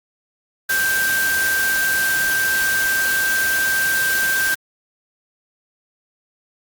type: tone in noise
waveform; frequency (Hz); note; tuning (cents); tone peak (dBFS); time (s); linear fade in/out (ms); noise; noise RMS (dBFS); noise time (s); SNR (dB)
sine; 1570; G6; +2; -17; 0.69-4.55; 10; white; -24; 0.69-4.55; +4
effects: Opus 48 kbps